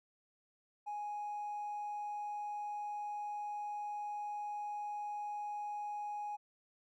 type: tone with hard clipping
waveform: triangle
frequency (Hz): 831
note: G#5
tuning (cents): +1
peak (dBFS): -38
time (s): 0.86-6.37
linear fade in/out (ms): 20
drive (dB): 2
effects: none